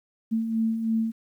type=beating tone pair; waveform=sine; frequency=221.6 / 224.7 Hz; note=A3 / A3; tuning=+13 / +37 cents; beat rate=3.1 Hz; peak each=-32 / -23 dBFS; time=0.31-1.12 s; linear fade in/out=20 ms; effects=10-bit